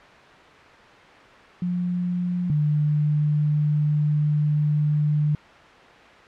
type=tone pair in turn; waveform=sine; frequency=177.8 / 149.51 Hz; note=F3 / D3; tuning=+31 / +31 cents; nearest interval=minor third; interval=300 cents; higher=first; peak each=-22 / -18 dBFS; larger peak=second; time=1.62-2.5 / 2.5-5.35 s; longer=second; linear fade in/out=2 ms; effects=white hiss -46 dBFS RMS until 6.27 s + low-pass 2000 Hz 12 dB/octave